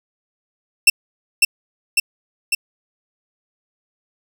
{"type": "tone with echo", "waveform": "sawtooth", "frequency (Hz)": 2694, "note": "E7", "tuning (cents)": 37, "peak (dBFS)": -3, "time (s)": [0.87, 0.9], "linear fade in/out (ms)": 5, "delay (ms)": 550, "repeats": 3, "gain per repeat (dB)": -3, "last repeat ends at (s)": 2.55, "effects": []}